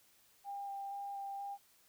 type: tone with vibrato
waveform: sine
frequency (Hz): 797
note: G5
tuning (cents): +28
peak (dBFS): -40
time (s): 0.44-1.58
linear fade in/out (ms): 50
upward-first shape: square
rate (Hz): 2.1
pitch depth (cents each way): 9
effects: white hiss -68 dBFS RMS until 1.88 s